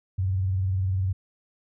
sine tone with vibrato, 94.5 Hz, F#2, 37 cents sharp, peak -22 dBFS, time 0.18-1.13 s, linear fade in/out 10 ms, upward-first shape sine, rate 20 Hz, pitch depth 110 cents each way, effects none

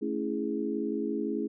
sine chord, A major seventh, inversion none, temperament equal with one note detuned, 220 / 278.1 / 329.6 / 415.3 Hz, A3 / C#4 / E4 / G#4, 0 / +6 / 0 / 0 cents, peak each -34 dBFS, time 0.01-1.48 s, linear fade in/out 20 ms, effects none

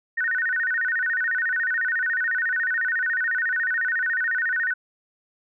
sine tone with vibrato, 1661.2 Hz, G#6, in tune, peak -21 dBFS, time 0.17-4.74 s, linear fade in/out 10 ms, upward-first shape square, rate 14 Hz, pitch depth 180 cents each way, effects none

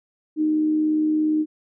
sine tone with amplitude modulation, 308.5 Hz, D#4, 15 cents flat, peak -16 dBFS, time 0.36-1.46 s, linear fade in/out 50 ms, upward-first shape sine, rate 77.3 Hz, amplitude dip 30%, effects none

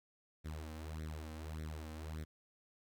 sawtooth tone with flanger, 78.2 Hz, D#2, 9 cents sharp, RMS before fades -45 dBFS, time 0.44-2.25 s, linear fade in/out 20 ms, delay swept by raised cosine 0.51 to 3.91 ms, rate 1.7 Hz, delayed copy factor +0.8, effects 12-bit

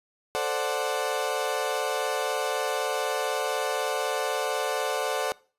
30% pulse chord, D dominant seventh, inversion second, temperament equal, 440 / 523.3 / 587.3 / 740 Hz, A4 / C5 / D5 / F#5, 0 / 0 / 0 / 0 cents, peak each -29 dBFS, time 0.35-5.32 s, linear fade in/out 0 ms, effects noise-tail reverb RT60 0.4 s tail -22 dB re dry + resampled to 32000 Hz

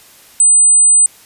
sine tone, 8100 Hz, B8, 43 cents sharp, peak -5 dBFS, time 0.4-1.06 s, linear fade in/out 2 ms, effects white hiss -43 dBFS RMS until 1.25 s + resampled to 32000 Hz

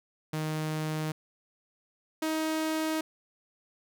sawtooth tone pair in turn, 155.56 / 315.6 Hz, D#3 / D#4, 0 / +25 cents, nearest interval octave, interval 1225 cents, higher second, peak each -26 / -24 dBFS, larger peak second, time 0.33-1.12 / 2.22-3.01 s, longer neither, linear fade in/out 5 ms, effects none

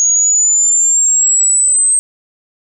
sine exponential sweep, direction up, 6645 to 8320 Hz, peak -8 dBFS, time 0-1.99 s, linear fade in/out 0 ms, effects none

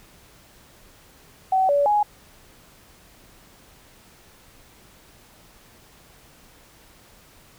sine tone with pitch steps, 758 / 572 / 833 Hz, F#5 / D5 / G#5, +42 / -46 / +5 cents, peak -16 dBFS, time 1.52-2.03 s, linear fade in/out 5 ms, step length 170 ms, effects pink hiss -52 dBFS RMS until 7.58 s

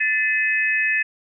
sine tone cluster, 1760 / 2042 / 2551 Hz, A6 / C7 / D#7, 0 / -43 / +43 cents, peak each -20 / -26 / -22 dBFS, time 0-1.03 s, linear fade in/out 10 ms, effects none

